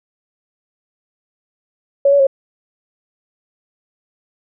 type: tone with pitch steps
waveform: sine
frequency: 558 / 566 / 543 Hz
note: C#5 / C#5 / C#5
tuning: +11 / +36 / -36 cents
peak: -8 dBFS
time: 2.05-2.269 s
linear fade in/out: 5 ms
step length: 73 ms
effects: none